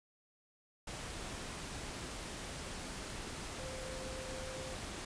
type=tone in noise; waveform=sine; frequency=521 Hz; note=C5; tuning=7 cents flat; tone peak=-46 dBFS; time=3.59-4.75 s; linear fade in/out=5 ms; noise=pink; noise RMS=-44 dBFS; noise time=0.87-5.05 s; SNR=-5 dB; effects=resampled to 22050 Hz